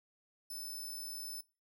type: tone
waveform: 10% pulse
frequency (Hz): 5274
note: E8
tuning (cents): 0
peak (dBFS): -36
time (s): 0.5-1.41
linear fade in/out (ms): 5
effects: noise-tail reverb RT60 0.3 s tail -20 dB re dry